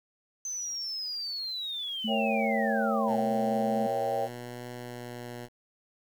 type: linear sweep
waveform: sine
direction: down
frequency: 6200 to 724 Hz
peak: -32 dBFS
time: 0.45-3.2 s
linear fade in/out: 2 ms
type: tone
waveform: sine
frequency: 220 Hz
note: A3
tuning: in tune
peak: -29 dBFS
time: 2.04-3.87 s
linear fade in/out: 10 ms
type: chord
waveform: sine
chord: A# diminished seventh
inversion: none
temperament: equal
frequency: 466.2 / 554.4 / 659.3 / 784 Hz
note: A#4 / C#5 / E5 / G5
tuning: 0 / 0 / 0 / 0 cents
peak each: -35 / -31 / -34 / -31 dBFS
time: 2.07-4.29 s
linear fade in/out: 50 ms
type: tone with vibrato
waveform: 10% pulse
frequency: 121.7 Hz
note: B2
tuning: 25 cents flat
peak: -31 dBFS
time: 3.06-5.49 s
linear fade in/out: 50 ms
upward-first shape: triangle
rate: 0.76 Hz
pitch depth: 12 cents each way
effects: 9-bit